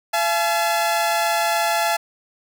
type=tone pair together; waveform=sawtooth; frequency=680 / 856.7 Hz; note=F5 / A5; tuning=-46 / -46 cents; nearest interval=major third; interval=400 cents; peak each=-17 dBFS; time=0.13-1.97 s; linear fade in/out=10 ms; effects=none